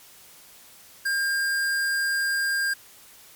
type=tone; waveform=square; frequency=1605 Hz; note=G6; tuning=40 cents sharp; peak=-23 dBFS; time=1.05-2.74 s; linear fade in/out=10 ms; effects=white hiss -50 dBFS RMS until 3.35 s + MP3 96 kbps